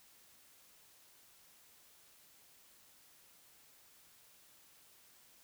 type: silence
effects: white hiss -64 dBFS RMS until 5.43 s